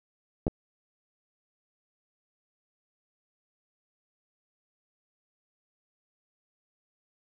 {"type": "clicks", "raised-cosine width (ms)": 2, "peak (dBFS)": [-12, -19], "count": 2, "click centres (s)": [0.468, 0.48], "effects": []}